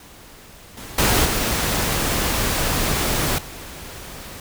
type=noise with level steps; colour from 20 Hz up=pink; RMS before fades=-44 / -36 / -17 / -21 / -36 dBFS; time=0-4.4 s; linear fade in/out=2 ms; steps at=0.77 / 0.98 / 1.25 / 3.38 s; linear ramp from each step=5 ms; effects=none